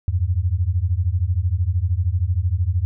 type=beating tone pair; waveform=sine; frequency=83 / 96 Hz; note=E2 / G2; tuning=+12 / -36 cents; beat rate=13 Hz; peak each=-20 dBFS; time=0.08-2.85 s; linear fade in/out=0 ms; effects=none